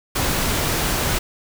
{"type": "noise", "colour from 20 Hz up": "pink", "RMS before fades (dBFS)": -21, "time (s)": [0.15, 1.19], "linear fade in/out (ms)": 10, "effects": []}